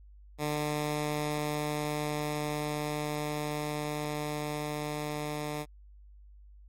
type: tone with level ramp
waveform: 10% pulse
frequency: 149.5 Hz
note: D3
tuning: 31 cents sharp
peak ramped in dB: -21 to -25 dBFS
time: 0.38-5.66 s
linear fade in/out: 50 ms
effects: added 50 Hz sine -50 dBFS peak until 6.68 s + MP3 64 kbps